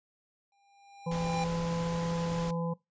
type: tone with exponential growth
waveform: square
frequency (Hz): 800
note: G5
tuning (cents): +35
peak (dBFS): -31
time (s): 0.52-1.44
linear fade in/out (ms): 2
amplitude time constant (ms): 200
type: harmonic tone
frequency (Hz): 168.4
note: E3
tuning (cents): +37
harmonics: 1 / 3 / 5 / 6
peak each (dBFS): -31 / -36 / -44 / -42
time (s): 1.06-2.74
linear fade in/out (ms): 10
type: noise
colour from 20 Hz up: pink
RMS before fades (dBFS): -41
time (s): 1.11-2.51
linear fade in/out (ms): 5
effects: noise-tail reverb RT60 0.2 s tail -21 dB re dry + resampled to 16000 Hz